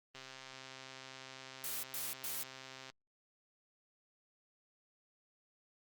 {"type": "click train", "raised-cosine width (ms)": 0.2, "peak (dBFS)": -32, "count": 364, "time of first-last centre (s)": [0.15, 2.9], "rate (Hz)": 132}
{"type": "noise bursts", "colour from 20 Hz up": "blue", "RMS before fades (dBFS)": -40, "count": 3, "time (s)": [1.64, 2.43], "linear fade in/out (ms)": 0, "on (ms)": 190, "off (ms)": 110}
{"effects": ["Opus 24 kbps"]}